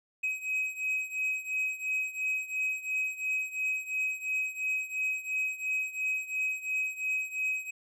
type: beating tone pair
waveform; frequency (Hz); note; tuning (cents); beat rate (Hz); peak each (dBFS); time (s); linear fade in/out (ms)
triangle; 2533 / 2535.9; D#7 / D#7; +30 / +32; 2.9; -30 / -33; 0.23-7.71; 10
effects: none